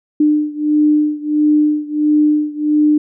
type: beating tone pair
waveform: sine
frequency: 300 / 301.5 Hz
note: D4 / D4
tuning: +37 / +46 cents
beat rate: 1.5 Hz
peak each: -13 / -15 dBFS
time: 0.2-2.98 s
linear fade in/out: 5 ms
effects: none